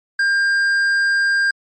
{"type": "tone with tanh clipping", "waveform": "sine", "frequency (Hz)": 1600, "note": "G6", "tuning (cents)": 35, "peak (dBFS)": -15, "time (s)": [0.19, 1.51], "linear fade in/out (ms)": 5, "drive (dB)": 7, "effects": ["MP3 48 kbps"]}